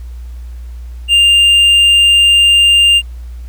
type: tone with hard clipping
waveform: triangle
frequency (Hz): 2800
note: F7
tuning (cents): +4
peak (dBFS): -6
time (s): 1.08-3.02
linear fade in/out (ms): 50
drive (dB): 7
effects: added 60 Hz sine -24 dBFS peak until 3.48 s + pink hiss -49 dBFS RMS until 3.48 s